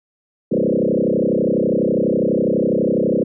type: tone with frequency modulation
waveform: sine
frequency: 360 Hz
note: F#4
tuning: 47 cents flat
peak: -14 dBFS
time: 0.51-3.24 s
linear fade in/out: 10 ms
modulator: 32.1 Hz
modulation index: 5.8
effects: none